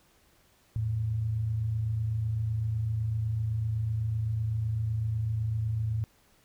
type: tone pair together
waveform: sine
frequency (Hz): 83.38 / 111.3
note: E2 / A2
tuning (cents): +20 / +20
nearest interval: perfect fourth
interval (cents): 500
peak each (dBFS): -37 / -27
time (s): 0.76-6.04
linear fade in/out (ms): 0
effects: pink hiss -64 dBFS RMS until 6.44 s